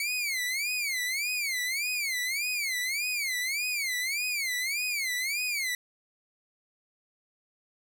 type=tone with vibrato; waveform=sawtooth; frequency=2217 Hz; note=C#7; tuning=in tune; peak=-25 dBFS; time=0-5.75 s; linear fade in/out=2 ms; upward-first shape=sine; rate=1.7 Hz; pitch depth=210 cents each way; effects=none